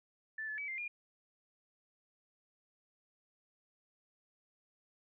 sine tone with pitch steps, 1758 / 1726 / 2287 / 2101 / 2418 Hz, A6 / A6 / D7 / C7 / D7, -2 / -34 / -47 / +7 / +50 cents, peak -38 dBFS, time 0.38-0.88 s, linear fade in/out 5 ms, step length 100 ms, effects none

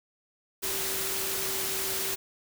sine tone in noise, 385 Hz, G4, 31 cents flat, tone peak -39 dBFS, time 0.62-2.16 s, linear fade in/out 20 ms, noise white, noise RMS -31 dBFS, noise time 0.62-2.16 s, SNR -11 dB, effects none

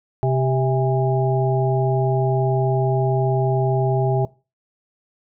harmonic tone with a mistuned harmonic, 130.81 Hz, C3, in tune, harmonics 1 / 3 / 5 / 6, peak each -18 / -23 / -25 / -26 dBFS, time 0.23-4.25 s, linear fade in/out 0 ms, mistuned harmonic 6, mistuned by +71 cents, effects noise-tail reverb RT60 0.3 s tail -21 dB re dry

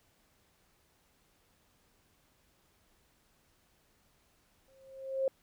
sine tone with exponential growth, 534 Hz, C5, 35 cents sharp, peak -25 dBFS, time 4.68-5.28 s, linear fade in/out 2 ms, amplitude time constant 130 ms, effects pink hiss -70 dBFS RMS until 5.42 s

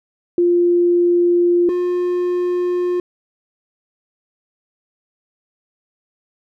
sine / triangle tone pair in turn, 349.2 / 356.3 Hz, F4 / F4, 0 / +35 cents, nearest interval unison, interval 35 cents, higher second, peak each -11 / -14 dBFS, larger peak first, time 0.38-1.69 / 1.69-3 s, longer neither, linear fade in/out 2 ms, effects none

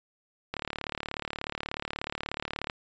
click train, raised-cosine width 0.3 ms, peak -16 dBFS, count 80, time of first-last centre 0.54-2.698 s, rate 36.6 Hz, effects resampled to 16000 Hz

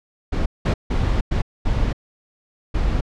brown noise bursts at uneven times, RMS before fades -19 dBFS, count 6, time 0.32-0.46 / 0.65-0.74 / 0.9-1.21 / 1.31-1.42 / 1.65-1.93 / 2.74-3.01 s, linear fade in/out 10 ms, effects low-pass 5000 Hz 12 dB/octave

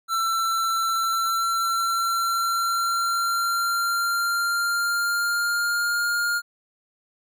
square tone with pitch glide, 1342 to 1412.8 Hz, E6 to F6, +31 to +20 cents, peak -22 dBFS, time 0.08-6.42 s, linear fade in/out 50 ms, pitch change +89 cents, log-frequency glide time 0.88-6.04 s, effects none

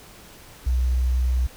sine tone with quantisation, 62.7 Hz, B1, 27 cents sharp, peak -18 dBFS, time 0.66-1.47 s, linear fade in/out 10 ms, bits 8, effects pink hiss -46 dBFS RMS until 1.56 s

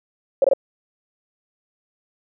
sine tone bursts, 546 Hz, C#5, 26 cents flat, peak -11 dBFS, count 3, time 0.42-0.535 s, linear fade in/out 2 ms, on 23 ms, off 23 ms, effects none

